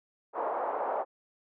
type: band-pass noise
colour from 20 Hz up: pink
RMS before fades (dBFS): -32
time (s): 0.33-1.05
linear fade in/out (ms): 50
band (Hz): 520 to 1000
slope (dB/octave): 24
effects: none